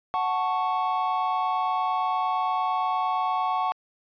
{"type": "chord", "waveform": "triangle", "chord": "F# minor", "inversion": "none", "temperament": "equal", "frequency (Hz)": [740, 880, 1108.7], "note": ["F#5", "A5", "C#6"], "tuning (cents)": [0, 0, 0], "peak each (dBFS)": [-25, -27, -25], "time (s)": [0.14, 3.72], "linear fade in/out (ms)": 0, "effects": ["resampled to 11025 Hz"]}